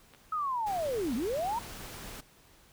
clicks, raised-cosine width 0.3 ms, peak -37 / -38 dBFS, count 2, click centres 0.137 / 0.148 s
sine linear two-way sweep, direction down then up, 1296 to 210.6 to 965 Hz, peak -29 dBFS, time 0.32-1.59 s, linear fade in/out 5 ms, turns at 1.15 s
pink noise, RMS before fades -44 dBFS, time 0.66-2.21 s, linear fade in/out 10 ms
effects pink hiss -60 dBFS RMS until 2.72 s

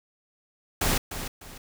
pink noise with echo, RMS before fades -24 dBFS, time 0.81-0.98 s, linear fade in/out 5 ms, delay 300 ms, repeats 2, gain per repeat -10 dB, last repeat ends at 1.58 s, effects none

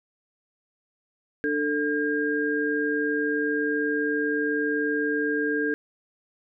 sine tone cluster, 296.5 / 444.3 / 1612 Hz, D4 / A4 / G6, +17 / +17 / +48 cents, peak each -27 dBFS, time 1.44-5.74 s, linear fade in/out 0 ms, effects none

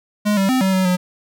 square tone with pitch steps, 208.6 / 194.1 / 258.1 / 190.7 / 187.7 / 181.3 Hz, G#3 / G3 / C4 / G3 / F#3 / F#3, +8 / -17 / -23 / -47 / +25 / -35 cents, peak -15 dBFS, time 0.25-0.97 s, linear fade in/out 20 ms, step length 120 ms, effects none

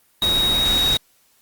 sine tone in noise, 3786 Hz, A#7, 26 cents sharp, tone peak -16 dBFS, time 0.22-0.97 s, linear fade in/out 2 ms, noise pink, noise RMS -25 dBFS, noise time 0.22-0.97 s, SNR +6 dB, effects white hiss -59 dBFS RMS until 1.41 s + Opus 32 kbps

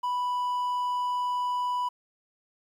triangle tone, 987.8 Hz, B5, in tune, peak -24 dBFS, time 0.03-1.89 s, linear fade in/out 10 ms, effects 10-bit

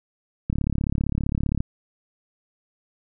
click train, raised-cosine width 5 ms, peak -11 dBFS, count 40, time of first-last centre 0.5-1.605 s, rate 35.3 Hz, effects none

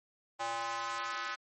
square tone with high-pass filter sweep, 115.5 Hz, A#2, 16 cents flat, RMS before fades -37 dBFS, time 0.39-1.36 s, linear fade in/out 20 ms, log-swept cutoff 800 to 1400 Hz, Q 2.8, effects MP3 32 kbps

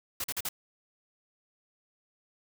white noise bursts, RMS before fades -33 dBFS, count 4, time 0.2-0.49 s, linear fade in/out 5 ms, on 41 ms, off 42 ms, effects none

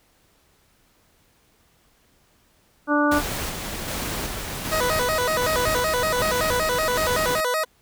harmonic tone, 293.7 Hz, D4, in tune, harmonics 1 / 2 / 3 / 4 / 5, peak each -20 / -24 / -27 / -24 / -24 dBFS, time 2.87-3.22 s, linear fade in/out 50 ms
pink noise with tremolo, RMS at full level -28 dBFS, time 3.11-7.41 s, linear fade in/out 10 ms, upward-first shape square, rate 1.3 Hz, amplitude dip 30%
20% pulse tone with vibrato, 558 Hz, C#5, 11 cents sharp, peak -16 dBFS, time 4.71-7.65 s, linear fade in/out 20 ms, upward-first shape square, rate 5.3 Hz, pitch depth 210 cents each way
effects pink hiss -61 dBFS RMS until 7.81 s

